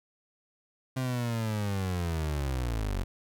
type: linear sweep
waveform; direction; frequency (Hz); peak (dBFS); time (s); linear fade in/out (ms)
30% pulse; down; 131.4 to 43.88; -26; 0.96-3.04; 10
effects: none